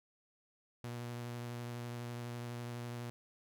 sawtooth tone with vibrato, 120 Hz, B2, 49 cents flat, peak -37 dBFS, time 0.84-3.1 s, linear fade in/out 0 ms, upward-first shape triangle, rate 12 Hz, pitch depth 18 cents each way, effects none

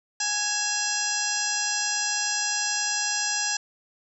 harmonic tone with a mistuned harmonic, 830.6 Hz, G#5, in tune, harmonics 1 / 2 / 3 / 4 / 5 / 6 / 7 / 8 / 9, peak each -35 / -31 / -36 / -39 / -37 / -31 / -29 / -37 / -32 dBFS, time 0.2-3.57 s, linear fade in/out 5 ms, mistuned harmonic 3, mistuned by +140 cents, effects none

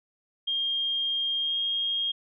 sine tone with pitch glide, 3218 to 3244 Hz, G7 to G#7, +45 to -41 cents, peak -25 dBFS, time 0.47-2.12 s, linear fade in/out 10 ms, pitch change +14 cents, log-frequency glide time 1.4-1.56 s, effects none

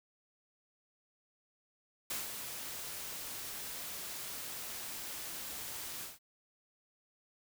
white noise with ADSR envelope, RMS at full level -37 dBFS, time 2.1-6.19 s, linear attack 6 ms, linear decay 170 ms, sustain -6 dB, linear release 170 ms, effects none

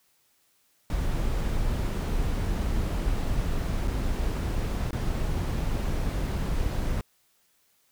brown noise with dropouts, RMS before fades -27 dBFS, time 0.9-7.01 s, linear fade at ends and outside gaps 1 ms, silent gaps 3.875-3.879 / 4.908-4.93 s, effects white hiss -67 dBFS RMS until 7.91 s

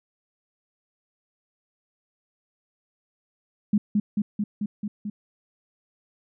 sine tone with echo, 207.7 Hz, G#3, in tune, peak -16 dBFS, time 3.73-3.78 s, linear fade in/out 5 ms, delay 220 ms, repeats 6, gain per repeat -2 dB, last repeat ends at 5.1 s, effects none

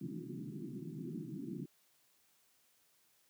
pink band-pass noise, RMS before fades -44 dBFS, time 0.01-1.66 s, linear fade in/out 5 ms, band 130 to 370 Hz, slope 96 dB/octave, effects white hiss -72 dBFS RMS until 3.29 s + high-pass 80 Hz 12 dB/octave

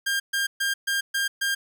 sawtooth tone bursts, 1604 Hz, G6, 39 cents sharp, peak -19 dBFS, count 6, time 0.06-1.55 s, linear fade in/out 10 ms, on 140 ms, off 130 ms, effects none

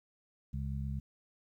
harmonic tone, 68.1 Hz, C#2, 30 cents flat, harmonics 1 / 2 / 3, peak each -37 / -38 / -43 dBFS, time 0.53-1 s, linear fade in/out 10 ms, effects 12-bit

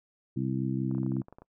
harmonic tone, 65.41 Hz, C2, in tune, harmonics 2 / 3 / 4 / 5, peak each -31 / -33 / -34 / -35 dBFS, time 0.36-1.22 s, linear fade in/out 10 ms
clicks, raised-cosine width 1 ms, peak -34 dBFS, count 12, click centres 0.913 / 0.949 / 0.982 / 1.032 / 1.064 / 1.119 / 1.167 / 1.218 / 1.284 / 1.326 / 1.385 / 1.42 s
effects noise-tail reverb RT60 0.1 s tail -24 dB re dry

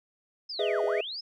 sine linear two-way sweep, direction down then up, 5274 to 338.5 to 5274 Hz, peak -34 dBFS, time 0.49-1.21 s, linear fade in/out 10 ms, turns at 0.84 s
triangle chord, E major seventh, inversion first, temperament just, 412 / 494.4 / 618.1 / 659.3 Hz, G#4 / B4 / D#5 / E5, -14 / +2 / -12 / 0 cents, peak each -27 / -31 / -30 / -29 dBFS, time 0.59-1.01 s, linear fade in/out 5 ms
effects none

